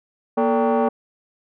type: tone with frequency modulation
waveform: sine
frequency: 103.83 Hz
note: G#2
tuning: in tune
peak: -14 dBFS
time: 0.37-0.89 s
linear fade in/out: 10 ms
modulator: 341 Hz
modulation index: 2.4
effects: tanh soft clip ceiling -13 dBFS